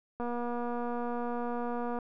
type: click train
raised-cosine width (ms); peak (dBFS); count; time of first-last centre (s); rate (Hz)
1; -23; 430; 0.2-1.988; 240
effects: none